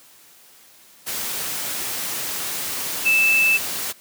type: tone in noise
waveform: sine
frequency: 2635 Hz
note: E7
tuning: 1 cent flat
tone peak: -14 dBFS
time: 3.05-3.58 s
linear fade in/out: 20 ms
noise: white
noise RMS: -27 dBFS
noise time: 1.06-3.93 s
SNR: +10 dB
effects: white hiss -50 dBFS RMS until 4 s + high-pass 100 Hz 12 dB/octave